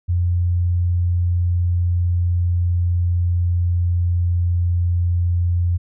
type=tone with pitch glide; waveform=sine; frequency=87.9 to 87.34 Hz; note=F2 to F2; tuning=+12 to +1 cents; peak=-15 dBFS; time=0.08-5.78 s; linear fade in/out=20 ms; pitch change=-11 cents; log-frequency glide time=1.08-4.71 s; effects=none